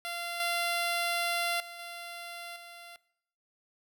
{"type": "tone with level steps", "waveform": "10% pulse", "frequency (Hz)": 690, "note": "F5", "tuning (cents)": -21, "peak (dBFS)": [-26, -20, -35, -32, -38], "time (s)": [0.05, 2.96], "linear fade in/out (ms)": 0, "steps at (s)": [0.4, 1.6, 1.79, 2.56], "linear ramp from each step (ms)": 2, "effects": ["noise-tail reverb RT60 0.7 s tail -20 dB re dry"]}